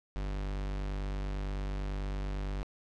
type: tone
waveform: 45% pulse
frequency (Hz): 49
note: G1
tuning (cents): 0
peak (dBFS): -33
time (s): 0.16-2.63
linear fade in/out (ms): 0
effects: low-pass 5000 Hz 12 dB/octave